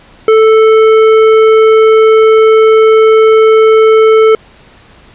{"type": "tone with tanh clipping", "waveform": "sine", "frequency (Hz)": 440, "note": "A4", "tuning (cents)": 0, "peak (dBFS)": -4, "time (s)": [0.28, 4.35], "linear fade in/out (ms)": 2, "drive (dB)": 13, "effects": ["pink hiss -40 dBFS RMS until 5.14 s", "resampled to 8000 Hz"]}